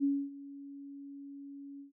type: tone with ADSR envelope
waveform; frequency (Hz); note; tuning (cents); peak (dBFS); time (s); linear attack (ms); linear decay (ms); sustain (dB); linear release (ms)
sine; 280; C#4; +18; -25; 0-1.92; 38; 260; -19; 120
effects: none